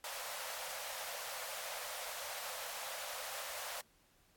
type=high-pass noise; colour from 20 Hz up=pink; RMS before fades=-44 dBFS; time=0.04-3.81 s; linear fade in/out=2 ms; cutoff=500 Hz; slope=96 dB/octave; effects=pink hiss -70 dBFS RMS until 4.36 s + AAC 64 kbps